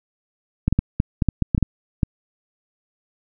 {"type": "clicks", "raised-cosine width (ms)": 5, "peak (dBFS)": -4, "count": 11, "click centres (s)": [0.68, 0.726, 0.79, 1.001, 1.222, 1.287, 1.423, 1.548, 1.579, 1.627, 2.032], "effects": []}